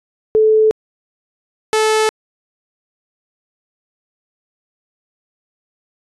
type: tone pair in turn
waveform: sine / sawtooth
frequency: 435.1 / 435.1 Hz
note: A4 / A4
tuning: -19 / -19 cents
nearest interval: unison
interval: 0 cents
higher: neither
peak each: -8 dBFS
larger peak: neither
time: 0.35-0.71 / 1.73-2.09 s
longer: neither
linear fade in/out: 0 ms
effects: resampled to 24000 Hz